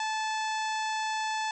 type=harmonic tone; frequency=871 Hz; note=A5; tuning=18 cents flat; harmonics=1 / 2 / 3 / 4 / 5 / 6 / 7 / 8 / 9; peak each=-30 / -36 / -40 / -42 / -44 / -46 / -47 / -48 / -49 dBFS; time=0-1.51 s; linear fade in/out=2 ms; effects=none